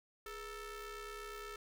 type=ring-modulated tone; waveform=sawtooth; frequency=449.1 Hz; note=A4; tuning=35 cents sharp; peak=-38 dBFS; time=0.26-1.56 s; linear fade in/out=2 ms; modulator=864 Hz; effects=none